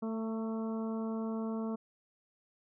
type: harmonic tone with a mistuned harmonic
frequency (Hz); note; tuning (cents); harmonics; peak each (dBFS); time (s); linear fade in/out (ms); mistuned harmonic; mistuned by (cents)
222.6; A3; +20; 1 / 2 / 3 / 4 / 5 / 6; -34 / -41 / -46 / -50 / -49 / -54; 0.02-1.76; 10; 4; +22
effects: none